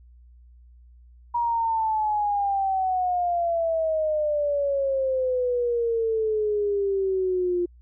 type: exponential sweep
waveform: sine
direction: down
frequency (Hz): 957 to 349.2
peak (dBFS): -21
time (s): 1.34-7.66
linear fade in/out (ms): 10
effects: added 60 Hz sine -48 dBFS peak until 7.81 s